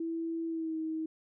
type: tone with pitch glide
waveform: sine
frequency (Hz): 329.6 to 318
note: E4 to D#4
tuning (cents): 0 to +38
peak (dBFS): -32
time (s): 0-1.06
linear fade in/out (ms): 5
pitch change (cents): -62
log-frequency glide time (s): 0.47-0.77
effects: none